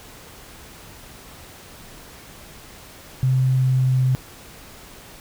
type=tone with pitch glide; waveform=sine; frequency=130 to 129.18 Hz; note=C3 to C3; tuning=-11 to -22 cents; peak=-15 dBFS; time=3.23-4.15 s; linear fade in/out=0 ms; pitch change=-11 cents; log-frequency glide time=3.5-3.99 s; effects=pink hiss -43 dBFS RMS until 5.2 s